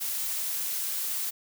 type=noise; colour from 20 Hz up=blue; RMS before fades=-31 dBFS; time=0-1.31 s; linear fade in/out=20 ms; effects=none